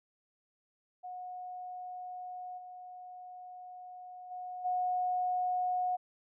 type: tone with level steps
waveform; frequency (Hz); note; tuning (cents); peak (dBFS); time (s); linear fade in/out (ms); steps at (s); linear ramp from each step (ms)
sine; 728; F#5; -28; -40 / -45 / -39 / -29; 1.03-5.97; 20; 2.57 / 4.3 / 4.64; 20
effects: none